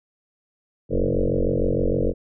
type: tone with frequency modulation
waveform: sine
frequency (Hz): 230.2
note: A#3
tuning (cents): -22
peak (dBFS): -18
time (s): 0.89-2.14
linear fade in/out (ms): 50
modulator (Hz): 46.5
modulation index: 6.6
effects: none